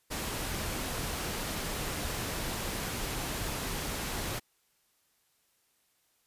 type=noise; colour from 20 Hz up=pink; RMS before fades=-35 dBFS; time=0.1-4.4 s; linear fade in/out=20 ms; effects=white hiss -72 dBFS RMS until 6.26 s + resampled to 32000 Hz